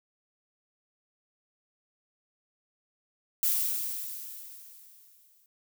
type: noise with exponential decay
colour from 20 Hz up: violet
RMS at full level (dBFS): -25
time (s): 3.43-5.46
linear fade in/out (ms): 1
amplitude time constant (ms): 440
effects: none